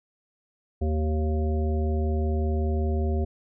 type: harmonic tone with a mistuned harmonic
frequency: 77.1 Hz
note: D#2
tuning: 15 cents flat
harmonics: 1 / 3 / 5 / 7 / 9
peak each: -23 / -32 / -32 / -39 / -38 dBFS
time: 0.81-3.25 s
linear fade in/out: 10 ms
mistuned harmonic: 7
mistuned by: +19 cents
effects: none